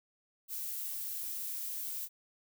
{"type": "noise", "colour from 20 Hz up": "violet", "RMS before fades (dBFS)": -39, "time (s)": [0.48, 2.09], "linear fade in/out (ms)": 50, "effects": []}